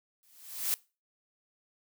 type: noise with exponential growth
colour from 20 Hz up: blue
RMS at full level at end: -27 dBFS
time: 0.23-0.74 s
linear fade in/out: 0 ms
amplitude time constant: 110 ms
effects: noise-tail reverb RT60 0.3 s tail -22 dB re dry